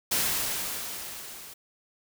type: noise with level ramp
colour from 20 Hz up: white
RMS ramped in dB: -25 to -45 dBFS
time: 0.11-1.54 s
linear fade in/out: 10 ms
effects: none